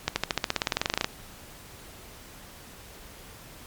accelerating click train, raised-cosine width 0.2 ms, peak -6 dBFS, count 19, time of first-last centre 0.08-1.044 s, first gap 80 ms, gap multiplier 0.95, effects pink hiss -47 dBFS RMS until 3.66 s + MP3 96 kbps

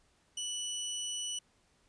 20% pulse tone, 2960 Hz, F#7, in tune, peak -30 dBFS, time 0.37-1.39 s, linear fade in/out 5 ms, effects pink hiss -70 dBFS RMS until 1.88 s + resampled to 22050 Hz

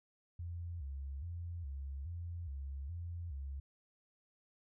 sine tone with vibrato, 76.9 Hz, D#2, 20 cents flat, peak -40 dBFS, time 0.39-3.6 s, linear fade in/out 5 ms, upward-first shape square, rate 1.2 Hz, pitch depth 190 cents each way, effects none

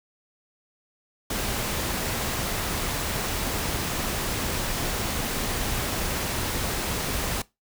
pink noise, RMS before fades -28 dBFS, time 1.3-7.42 s, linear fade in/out 5 ms, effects noise-tail reverb RT60 0.2 s tail -20 dB re dry

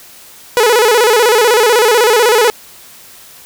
sawtooth tone with vibrato, 457.9 Hz, A#4, 31 cents flat, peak -3 dBFS, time 0.57-2.5 s, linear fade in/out 0 ms, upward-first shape square, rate 16 Hz, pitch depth 110 cents each way, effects white hiss -38 dBFS RMS until 3.45 s

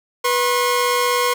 sawtooth tone pair together, 489.9 / 1076 Hz, B4 / C6, -14 / +48 cents, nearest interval octave + major second, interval 1362 cents, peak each -15 dBFS, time 0.24-1.34 s, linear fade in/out 10 ms, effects 7-bit

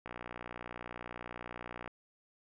click train, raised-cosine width 0.5 ms, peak -28 dBFS, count 110, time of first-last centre 0.06-1.877 s, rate 60 Hz, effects none

